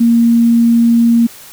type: tone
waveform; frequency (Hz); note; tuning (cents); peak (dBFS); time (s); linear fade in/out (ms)
sine; 233.1; A#3; 0; -6; 0-1.27; 10
effects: white hiss -36 dBFS RMS until 1.52 s